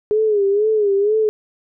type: tone with vibrato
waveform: sine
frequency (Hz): 415.3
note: G#4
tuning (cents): 0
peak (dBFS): -13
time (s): 0.11-1.29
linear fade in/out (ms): 0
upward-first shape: sine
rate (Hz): 2.1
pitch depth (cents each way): 94
effects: none